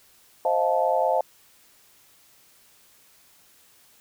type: chord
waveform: sine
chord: F dominant seventh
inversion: second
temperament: just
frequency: 523.8 / 628.6 / 698.5 / 873.1 Hz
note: C5 / Eb5 / F5 / A5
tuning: +2 / +18 / 0 / -14 cents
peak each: -25 dBFS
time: 0.45-1.21 s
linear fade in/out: 2 ms
effects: white hiss -57 dBFS RMS until 4 s